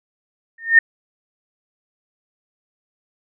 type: tone with exponential growth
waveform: sine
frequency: 1827 Hz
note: A#6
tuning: 35 cents flat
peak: -3 dBFS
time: 0.58-0.79 s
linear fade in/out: 5 ms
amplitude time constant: 44 ms
effects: none